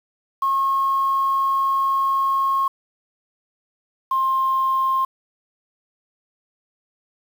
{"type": "tone pair in turn", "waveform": "sine", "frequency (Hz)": [1084, 1059.9], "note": ["C#6", "C6"], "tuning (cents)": [-39, 22], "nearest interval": "unison", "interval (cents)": 39, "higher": "first", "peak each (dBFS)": -16, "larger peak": "neither", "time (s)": [[0.42, 2.68], [4.11, 5.05]], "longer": "first", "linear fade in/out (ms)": 5, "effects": ["tanh soft clip ceiling -12 dBFS", "7-bit"]}